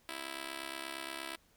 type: tone with amplitude modulation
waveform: 5% pulse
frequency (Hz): 329.6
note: E4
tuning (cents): 0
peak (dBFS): -25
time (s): 0.09-1.36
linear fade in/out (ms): 0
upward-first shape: sine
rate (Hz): 68.5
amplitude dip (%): 90
effects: pink hiss -68 dBFS RMS until 1.56 s